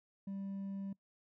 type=tone with hard clipping; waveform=sine; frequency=196 Hz; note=G3; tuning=in tune; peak=-40 dBFS; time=0.27-0.93 s; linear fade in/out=5 ms; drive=2 dB; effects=noise-tail reverb RT60 0.1 s tail -22 dB re dry